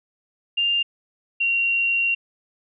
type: tone pair in turn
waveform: sine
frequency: 2797 / 2754 Hz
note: F7 / F7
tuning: +2 / -25 cents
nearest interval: unison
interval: 27 cents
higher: first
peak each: -18 dBFS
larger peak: neither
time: 0.57-0.83 / 1.4-2.15 s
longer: second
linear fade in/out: 10 ms
effects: none